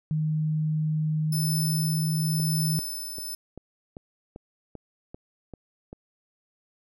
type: tone with pitch glide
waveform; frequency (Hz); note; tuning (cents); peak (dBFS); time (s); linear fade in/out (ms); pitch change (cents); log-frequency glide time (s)
sine; 154.9 to 158.8; D#3 to D#3; -7 to +36; -23; 0.11-2.79; 0; +43; 1.26-1.61
type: tone with tremolo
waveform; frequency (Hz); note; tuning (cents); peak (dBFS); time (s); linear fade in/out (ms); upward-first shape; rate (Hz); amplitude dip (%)
5% pulse; 5274; E8; 0; -23; 1.32-3.35; 5; triangle; 0.96; 50
type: click train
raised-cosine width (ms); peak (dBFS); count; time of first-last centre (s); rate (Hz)
2; -26; 10; 2.4-5.929; 2.55
effects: none